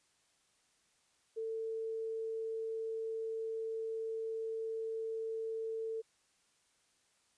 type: tone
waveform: sine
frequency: 447.1 Hz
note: A4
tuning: 28 cents sharp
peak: -36 dBFS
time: 1.36-6.02 s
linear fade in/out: 20 ms
effects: white hiss -73 dBFS RMS until 7.37 s + resampled to 22050 Hz